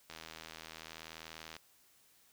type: click train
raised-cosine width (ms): 0.2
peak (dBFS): -29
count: 119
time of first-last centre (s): 0.1-1.566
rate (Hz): 80.5
effects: white hiss -67 dBFS RMS until 2.32 s